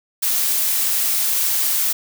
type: noise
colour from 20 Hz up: blue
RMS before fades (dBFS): -19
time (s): 0.22-1.93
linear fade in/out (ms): 10
effects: none